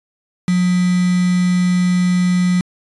sine tone with quantisation, 180 Hz, F#3, 47 cents flat, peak -12 dBFS, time 0.48-2.61 s, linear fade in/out 2 ms, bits 4, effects resampled to 22050 Hz

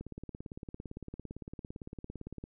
click train, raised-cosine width 3 ms, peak -29 dBFS, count 44, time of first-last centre 0.01-2.439 s, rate 17.7 Hz, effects none

